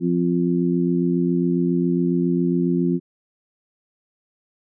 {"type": "harmonic tone", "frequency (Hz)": 87.31, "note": "F2", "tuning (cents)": 0, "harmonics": [2, 3, 4], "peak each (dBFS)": [-20, -22, -23], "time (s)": [0, 3], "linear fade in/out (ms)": 50, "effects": []}